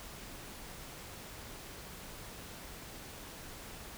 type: silence
effects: pink hiss -48 dBFS RMS until 3.97 s